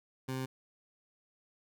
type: tone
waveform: 20% pulse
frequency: 130.81 Hz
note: C3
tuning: in tune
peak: -30 dBFS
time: 0.28-0.46 s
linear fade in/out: 10 ms
effects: none